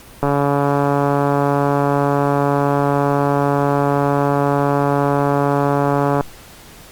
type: click train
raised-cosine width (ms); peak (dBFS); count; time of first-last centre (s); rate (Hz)
1; -3; 850; 0.23-6.209; 142
effects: pink hiss -41 dBFS RMS until 6.91 s + Opus 48 kbps